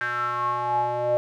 square tone with band-pass filter sweep, 121.4 Hz, B2, 29 cents flat, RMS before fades -25 dBFS, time 0.01-1.17 s, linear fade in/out 0 ms, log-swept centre 1600 to 610 Hz, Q 8.8, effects none

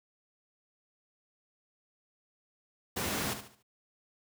pink noise with echo, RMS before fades -33 dBFS, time 2.96-3.34 s, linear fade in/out 10 ms, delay 72 ms, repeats 4, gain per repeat -9 dB, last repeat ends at 3.628 s, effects high-pass 100 Hz 12 dB/octave

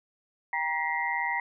sine tone cluster, 789 / 944 / 1927 / 2085 Hz, G5 / A#5 / B6 / C7, +11 / +22 / -43 / -7 cents, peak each -35 / -31 / -31 / -33 dBFS, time 0.53-1.4 s, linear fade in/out 2 ms, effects none

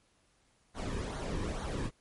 brown noise with flanger, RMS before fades -36 dBFS, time 0.74-1.91 s, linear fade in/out 50 ms, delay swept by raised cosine 0.38 to 1.48 ms, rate 2.3 Hz, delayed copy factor -0.6, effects pink hiss -70 dBFS RMS until 2 s + MP3 48 kbps

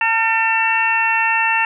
harmonic tone with a mistuned harmonic, 449.9 Hz, A4, 39 cents sharp, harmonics 2 / 3 / 4 / 5 / 6, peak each -19 / -26 / -19 / -28 / -18 dBFS, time 0.01-1.65 s, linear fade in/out 2 ms, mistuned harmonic 3, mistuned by +34 cents, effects none

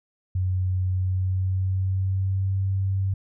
sine tone with pitch glide, 92.5 to 96.43 Hz, F#2 to G2, 0 to -28 cents, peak -21 dBFS, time 0.35-3.14 s, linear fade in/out 5 ms, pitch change +72 cents, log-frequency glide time 0.89-2.58 s, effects none

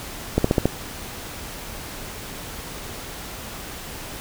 slowing click train, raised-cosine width 2 ms, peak -3 dBFS, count 5, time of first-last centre 0.38-0.656 s, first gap 64 ms, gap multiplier 1.05, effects pink hiss -35 dBFS RMS until 4.2 s

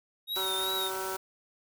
square tone with vibrato, 3752 Hz, A#7, 11 cents sharp, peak -31 dBFS, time 0.27-0.91 s, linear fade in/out 50 ms, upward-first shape triangle, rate 2.7 Hz, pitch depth 68 cents each way
white noise, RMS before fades -40 dBFS, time 0.35-1.17 s, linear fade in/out 10 ms
harmonic tone, 189.8 Hz, F#3, 44 cents sharp, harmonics 2 / 3 / 4 / 5 / 6 / 7 / 8, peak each -37 / -44 / -44 / -39 / -50 / -40 / -44 dBFS, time 0.36-1.17 s, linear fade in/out 10 ms
effects none

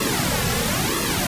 pink noise with flanger, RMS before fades -22 dBFS, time 0-1.27 s, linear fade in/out 5 ms, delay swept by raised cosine 1.3 to 3.3 ms, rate 1 Hz, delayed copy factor -1, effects resampled to 32000 Hz

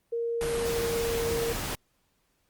sine tone with pitch glide, 466.2 to 463.2 Hz, A#4 to A#4, 0 to -11 cents, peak -27 dBFS, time 0.12-1.53 s, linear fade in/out 10 ms, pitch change -11 cents, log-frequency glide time 0.65-1.14 s
pink noise, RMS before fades -33 dBFS, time 0.41-1.75 s, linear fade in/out 0 ms
effects pink hiss -72 dBFS RMS until 2.49 s + Opus 32 kbps

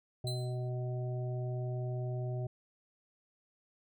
harmonic tone, 124.8 Hz, B2, 19 cents sharp, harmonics 1 / 3 / 5 / 6, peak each -34 / -44 / -45 / -52 dBFS, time 0.24-2.47 s, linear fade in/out 5 ms
35% pulse tone with exponential decay, 4051 Hz, B7, 43 cents sharp, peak -35 dBFS, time 0.27-0.69 s, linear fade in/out 2 ms, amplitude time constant 90 ms
effects none

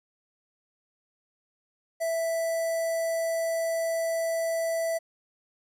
square tone with notch filter, 659.3 Hz, E5, in tune, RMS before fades -28 dBFS, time 2-4.99 s, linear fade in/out 20 ms, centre 3200 Hz, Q 0.82, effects resampled to 32000 Hz + 11-bit

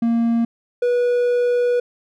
triangle tone pair in turn, 232 / 487.1 Hz, A#3 / B4, -8 / -24 cents, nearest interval octave + minor second, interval 1284 cents, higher second, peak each -13 dBFS, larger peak neither, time 0.02-0.45 / 0.82-1.8 s, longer second, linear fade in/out 5 ms, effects none

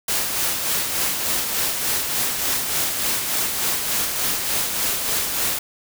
white noise with tremolo, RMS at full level -21 dBFS, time 0.08-5.59 s, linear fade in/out 5 ms, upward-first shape sine, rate 3.4 Hz, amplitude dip 40%, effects none

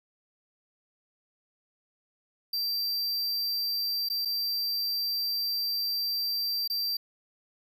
square tone with dropouts, 4699 Hz, D8, in tune, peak -28 dBFS, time 2.53-6.97 s, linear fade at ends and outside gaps 5 ms, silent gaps 4.088-4.099 / 4.251-4.255 / 6.677-6.699 s, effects none

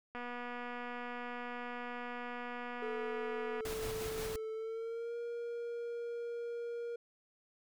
click train, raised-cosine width 0.5 ms, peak -29 dBFS, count 841, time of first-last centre 0.15-3.607 s, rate 243 Hz
triangle tone with pitch glide, 440 to 471.6 Hz, A4 to A#4, 0 to +20 cents, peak -36 dBFS, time 2.82-6.96 s, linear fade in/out 5 ms, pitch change +120 cents, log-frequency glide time 4.53-5.16 s
pink noise with tremolo, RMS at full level -42 dBFS, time 3.65-4.36 s, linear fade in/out 2 ms, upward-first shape square, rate 5.7 Hz, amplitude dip 25%
effects none

